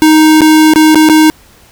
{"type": "tone with dropouts", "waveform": "square", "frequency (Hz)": 311.8, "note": "D#4", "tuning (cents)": 4, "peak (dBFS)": -3, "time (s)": [0.02, 1.3], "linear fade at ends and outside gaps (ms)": 0, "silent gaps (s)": [[0.408, 0.417], [0.736, 0.759], [0.946, 0.956], [1.089, 1.097]], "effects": ["pink hiss -42 dBFS RMS until 1.71 s"]}